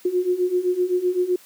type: beating tone pair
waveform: sine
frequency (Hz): 356.5 / 364.3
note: F4 / F#4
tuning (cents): +36 / -27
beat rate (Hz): 7.8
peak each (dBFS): -23 / -20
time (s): 0.05-1.36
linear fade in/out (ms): 5
effects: white hiss -50 dBFS RMS until 1.45 s + high-pass 200 Hz 12 dB/octave